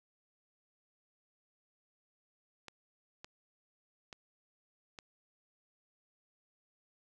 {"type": "clicks", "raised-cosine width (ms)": 0.2, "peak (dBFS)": -29, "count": 4, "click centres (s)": [2.683, 3.245, 4.128, 4.988], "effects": []}